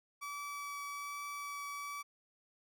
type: tone with vibrato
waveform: 30% pulse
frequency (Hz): 1148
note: D6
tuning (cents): -40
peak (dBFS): -38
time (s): 0.21-2.03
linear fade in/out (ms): 20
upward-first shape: triangle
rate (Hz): 1.2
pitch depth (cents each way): 8
effects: none